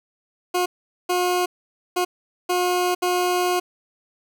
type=tone bursts at uneven times; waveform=20% pulse; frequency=359.1 Hz; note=F4; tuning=48 cents sharp; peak=-14 dBFS; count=5; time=0.54-0.66 / 1.09-1.46 / 1.96-2.05 / 2.49-2.95 / 3.02-3.6 s; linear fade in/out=10 ms; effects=none